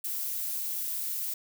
violet noise, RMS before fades -33 dBFS, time 0.04-1.34 s, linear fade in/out 5 ms, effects none

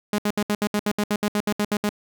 sawtooth tone bursts, 207.7 Hz, G#3, in tune, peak -16 dBFS, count 15, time 0.13-1.892 s, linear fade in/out 2 ms, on 54 ms, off 68 ms, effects none

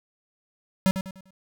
square tone with echo, 189.9 Hz, F#3, 45 cents sharp, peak -18 dBFS, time 0.86-0.91 s, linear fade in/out 0 ms, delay 99 ms, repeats 4, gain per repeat -9 dB, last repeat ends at 1.306 s, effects none

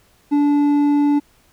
sine tone with hard clipping, 289.8 Hz, D4, 23 cents flat, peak -14 dBFS, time 0.31-1.2 s, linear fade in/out 20 ms, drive 5 dB, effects pink hiss -56 dBFS RMS until 1.52 s

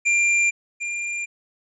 square tone pair in turn, 2383 / 2394 Hz, D7 / D7, +25 / +33 cents, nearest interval unison, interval 8 cents, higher second, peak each -17 / -26 dBFS, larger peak first, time 0.05-0.51 / 0.8-1.26 s, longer neither, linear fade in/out 20 ms, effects resampled to 22050 Hz

